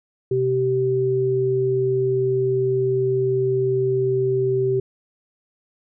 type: tone pair together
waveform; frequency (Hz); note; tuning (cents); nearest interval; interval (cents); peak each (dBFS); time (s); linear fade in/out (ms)
sine; 128.9 / 386.3; C3 / G4; -26 / -25; octave + perfect fifth; 1901; -24 / -18; 0.31-4.8; 5
effects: none